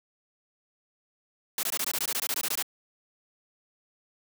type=noise bursts; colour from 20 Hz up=white; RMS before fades=-29 dBFS; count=15; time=1.58-2.625 s; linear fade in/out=2 ms; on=51 ms; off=20 ms; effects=high-pass 200 Hz 12 dB/octave

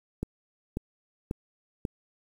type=click train; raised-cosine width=3 ms; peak=-17 dBFS; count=4; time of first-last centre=0.23-1.852 s; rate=1.85 Hz; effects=8-bit

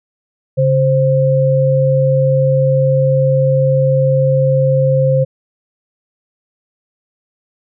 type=tone pair together; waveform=sine; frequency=138.87 / 525 Hz; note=C#3 / C5; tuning=+3 / +6 cents; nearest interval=octave + major seventh; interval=2303 cents; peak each=-12 dBFS; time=0.57-5.25 s; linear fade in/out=20 ms; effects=none

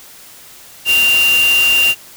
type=tone in noise; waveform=sine; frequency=2783 Hz; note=F7; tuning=7 cents flat; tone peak=-9 dBFS; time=0.85-1.95 s; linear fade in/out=50 ms; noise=white; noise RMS=-21 dBFS; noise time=0.85-1.95 s; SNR=+9 dB; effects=white hiss -39 dBFS RMS until 2.16 s

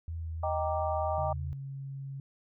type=tone with vibrato; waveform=sine; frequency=81.7 Hz; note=E2; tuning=15 cents flat; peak=-34 dBFS; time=0.08-1.53 s; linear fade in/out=0 ms; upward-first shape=sine; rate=3.1 Hz; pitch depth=19 cents each way
type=chord; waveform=sine; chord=Eb major seventh; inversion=none; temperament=equal; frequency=622.3 / 784 / 932.3 / 1174.7 Hz; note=Eb5 / G5 / Bb5 / D6; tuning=0 / 0 / 0 / 0 cents; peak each=-32 / -33 / -38 / -38 dBFS; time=0.43-1.33 s; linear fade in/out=5 ms
type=tone; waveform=sine; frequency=136.7 Hz; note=C#3; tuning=24 cents flat; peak=-37 dBFS; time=1.18-2.2 s; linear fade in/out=2 ms
effects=none

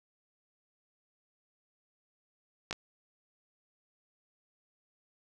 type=clicks; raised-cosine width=0.2 ms; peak=-17 dBFS; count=2; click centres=2.71 / 2.728 s; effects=none

